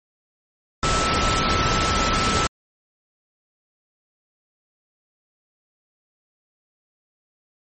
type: tone in noise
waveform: sine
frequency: 1318 Hz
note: E6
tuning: 1 cent flat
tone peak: -23 dBFS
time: 0.83-2.47 s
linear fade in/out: 2 ms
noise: pink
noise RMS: -21 dBFS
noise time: 0.83-2.47 s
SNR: -5 dB
effects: MP3 32 kbps